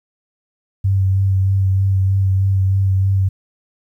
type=tone with vibrato; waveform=sine; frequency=96.3 Hz; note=G2; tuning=30 cents flat; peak=-12 dBFS; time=0.84-3.29 s; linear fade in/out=10 ms; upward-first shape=sine; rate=3.2 Hz; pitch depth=20 cents each way; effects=9-bit